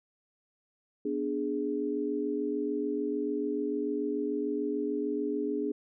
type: chord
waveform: sine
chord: G# diminished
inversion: first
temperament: equal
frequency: 246.9 / 293.7 / 415.3 Hz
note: B3 / D4 / G#4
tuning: 0 / 0 / 0 cents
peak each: -36 / -32 / -32 dBFS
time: 1.05-5.72 s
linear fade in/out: 5 ms
effects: none